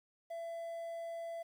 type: tone with quantisation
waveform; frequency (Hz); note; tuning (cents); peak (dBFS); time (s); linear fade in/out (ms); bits
triangle; 670; E5; +28; -38; 0.3-1.43; 10; 11
effects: none